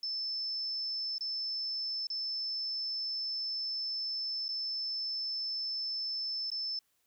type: tone with dropouts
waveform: sine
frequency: 5274 Hz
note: E8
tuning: in tune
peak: -33 dBFS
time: 0.03-6.79 s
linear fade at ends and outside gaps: 2 ms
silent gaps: 1.182-1.208 / 2.07-2.101 / 4.482-4.489 / 6.502-6.516 s
effects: white hiss -75 dBFS RMS until 7.06 s